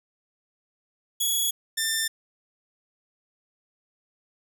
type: tone pair in turn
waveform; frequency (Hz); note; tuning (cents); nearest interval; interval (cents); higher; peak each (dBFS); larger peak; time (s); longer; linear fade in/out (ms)
10% pulse; 3366 / 1788.8; G#7 / A6; +23 / +28; major seventh; 1095; first; -15; neither; 1.2-1.51 / 1.77-2.08; neither; 10
effects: none